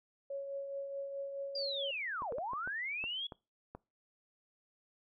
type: tone with tremolo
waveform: sine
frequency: 554.4 Hz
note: C#5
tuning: in tune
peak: -36 dBFS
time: 0.3-1.91 s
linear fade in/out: 5 ms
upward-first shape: triangle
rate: 4.7 Hz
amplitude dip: 45%
type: linear two-way sweep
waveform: sine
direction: down then up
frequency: 4885 to 440 to 3394 Hz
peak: -36 dBFS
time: 1.55-3.27 s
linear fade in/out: 5 ms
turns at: 2.33 s
type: clicks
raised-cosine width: 1 ms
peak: -31 dBFS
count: 8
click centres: 2.221 / 2.323 / 2.384 / 2.534 / 2.675 / 3.04 / 3.322 / 3.75 s
effects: noise-tail reverb RT60 0.3 s tail -24 dB re dry